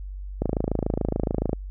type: click train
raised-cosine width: 2 ms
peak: -10 dBFS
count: 31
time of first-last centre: 0.42-1.531 s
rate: 27 Hz
effects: added 48 Hz sine -32 dBFS peak until 1.7 s